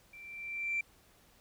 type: tone with level ramp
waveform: sine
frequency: 2349 Hz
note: D7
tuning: in tune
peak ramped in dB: -49 to -28 dBFS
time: 0.13-0.81 s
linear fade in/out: 5 ms
effects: tanh soft clip ceiling -26 dBFS + pink hiss -64 dBFS RMS until 1.4 s